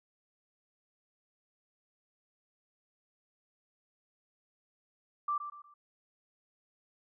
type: tone with echo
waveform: sine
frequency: 1174.7 Hz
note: D6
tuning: in tune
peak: -29 dBFS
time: 5.28-5.38 s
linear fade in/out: 5 ms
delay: 120 ms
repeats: 3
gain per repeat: -9 dB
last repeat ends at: 5.74 s
effects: none